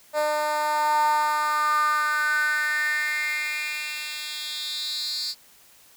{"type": "tone with high-pass filter sweep", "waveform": "10% pulse", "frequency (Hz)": 301.5, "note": "D4", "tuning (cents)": 46, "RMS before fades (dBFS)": -25, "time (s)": [0.13, 5.35], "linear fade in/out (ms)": 50, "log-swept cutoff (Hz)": [640, 4600], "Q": 6.3, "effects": ["white hiss -54 dBFS RMS until 5.96 s"]}